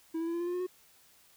triangle tone with pitch steps, 325 / 330.5 / 336.1 / 341.7 / 347.5 / 353.4 / 359.4 / 365.4 Hz, E4 / E4 / E4 / F4 / F4 / F4 / F4 / F#4, -24 / +5 / +34 / -38 / -9 / +21 / +50 / -22 cents, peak -29 dBFS, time 0.14-0.668 s, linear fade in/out 10 ms, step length 66 ms, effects white hiss -62 dBFS RMS until 1.36 s

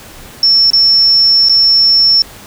sine tone with dropouts, 5400 Hz, E8, 41 cents sharp, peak -5 dBFS, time 0.43-2.22 s, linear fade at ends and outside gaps 1 ms, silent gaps 0.703-0.733 / 1.487-1.495 s, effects pink hiss -34 dBFS RMS until 2.46 s

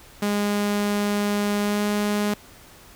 sawtooth tone with pitch glide, 205.4 to 207.2 Hz, G#3 to G#3, -19 to -4 cents, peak -17 dBFS, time 0.22-2.34 s, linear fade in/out 5 ms, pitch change +15 cents, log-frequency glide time 1.6-1.82 s, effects pink hiss -48 dBFS RMS until 2.95 s

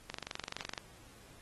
click train, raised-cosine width 0.2 ms, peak -21 dBFS, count 17, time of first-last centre 0.1-0.778 s, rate 23.6 Hz, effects pink hiss -59 dBFS RMS until 1.41 s + AAC 32 kbps

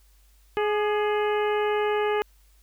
harmonic tone with a mistuned harmonic, 419.9 Hz, G#4, 19 cents sharp, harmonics 1 / 2 / 3 / 4 / 5 / 6 / 7, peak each -23 / -29 / -33 / -35 / -37 / -39 / -40 dBFS, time 0.57-2.22 s, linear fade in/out 0 ms, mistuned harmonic 3, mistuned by -48 cents, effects added 50 Hz sine -55 dBFS peak until 2.62 s + white hiss -64 dBFS RMS until 2.62 s

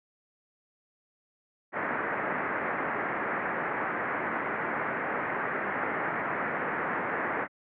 white low-pass noise, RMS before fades -31 dBFS, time 1.72-7.48 s, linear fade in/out 50 ms, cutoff 2000 Hz, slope 48 dB/octave, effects high-pass 200 Hz 12 dB/octave

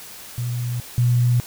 sine tone pair in turn, 121.3 / 121.74 Hz, B2 / B2, -31 / -24 cents, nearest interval unison, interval 7 cents, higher second, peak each -22 / -14 dBFS, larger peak second, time 0.38-0.8 / 0.98-1.4 s, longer neither, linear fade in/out 0 ms, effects white hiss -39 dBFS RMS until 1.46 s

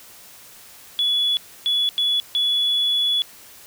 sine tone bursts at uneven times, 3408 Hz, G#7, 44 cents sharp, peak -16 dBFS, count 4, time 0.99-1.37 / 1.66-1.89 / 1.98-2.2 / 2.35-3.22 s, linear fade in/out 0 ms, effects tanh soft clip ceiling -13 dBFS + white hiss -45 dBFS RMS until 3.66 s

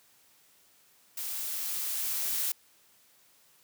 blue noise with level ramp, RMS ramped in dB -36 to -30 dBFS, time 1.17-2.52 s, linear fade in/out 5 ms, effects white hiss -63 dBFS RMS until 3.63 s + high-pass 80 Hz 12 dB/octave

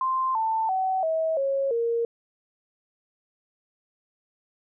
sine tone with pitch steps, 1045 / 888.9 / 756.2 / 643.3 / 547.2 / 465.5 Hz, C6 / A5 / F#5 / E5 / C#5 / A#4, -2 / +17 / +38 / -42 / -23 / -2 cents, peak -22 dBFS, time 0.01-2.05 s, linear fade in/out 2 ms, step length 340 ms, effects none

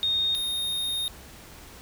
sine / square tone pair in turn, 3698 / 3698 Hz, A#7 / A#7, -15 / -15 cents, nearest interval unison, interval 0 cents, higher neither, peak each -22 / -27 dBFS, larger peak first, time 0.03-0.35 / 0.35-1.08 s, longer second, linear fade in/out 0 ms, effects added 66 Hz sine -53 dBFS peak until 1.81 s + pink hiss -47 dBFS RMS until 1.81 s

